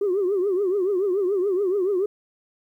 sine tone with vibrato, 384.1 Hz, G4, 35 cents flat, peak -18 dBFS, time 0.01-2.06 s, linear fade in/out 5 ms, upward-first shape triangle, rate 7 Hz, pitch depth 170 cents each way, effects tanh soft clip ceiling -16 dBFS + 10-bit

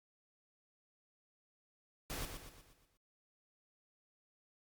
pink noise with echo, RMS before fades -42 dBFS, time 2.1-2.25 s, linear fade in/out 0 ms, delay 120 ms, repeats 6, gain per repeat -6 dB, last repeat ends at 2.97 s, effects Opus 48 kbps

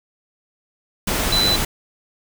sine tone in noise, 4000 Hz, B7, 21 cents sharp, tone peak -16 dBFS, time 1.32-1.56 s, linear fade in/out 5 ms, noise pink, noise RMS -21 dBFS, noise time 1.07-1.65 s, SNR +2 dB, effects none

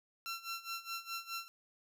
15% pulse tone with tremolo, 1355 Hz, E6, 47 cents sharp, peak -31 dBFS, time 0.26-1.48 s, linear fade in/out 0 ms, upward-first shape sine, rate 4.8 Hz, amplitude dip 85%, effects none

